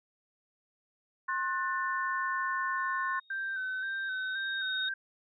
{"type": "chord", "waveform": "sine", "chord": "F# diminished", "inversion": "second", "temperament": "just", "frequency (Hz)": [1065.6, 1480, 1776], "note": ["C6", "F#6", "A6"], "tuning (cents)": [31, 0, 16], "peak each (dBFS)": [-32, -35, -35], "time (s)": [1.28, 3.2], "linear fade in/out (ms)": 10}
{"type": "tone with exponential growth", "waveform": "sine", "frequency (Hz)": 3727, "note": "A#7", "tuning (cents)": -1, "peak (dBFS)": -31, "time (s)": [2.77, 4.89], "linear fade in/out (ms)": 5, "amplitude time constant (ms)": 460}
{"type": "tone with vibrato", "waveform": "sine", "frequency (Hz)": 1547, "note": "G6", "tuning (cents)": -23, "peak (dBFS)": -32, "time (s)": [3.3, 4.94], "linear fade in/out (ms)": 5, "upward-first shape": "square", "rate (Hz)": 1.9, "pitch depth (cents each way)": 30}
{"effects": []}